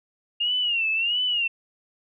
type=tone with vibrato; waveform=sine; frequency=2800 Hz; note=F7; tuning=4 cents sharp; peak=-21 dBFS; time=0.4-1.48 s; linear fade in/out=10 ms; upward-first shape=sine; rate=1.5 Hz; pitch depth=120 cents each way; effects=none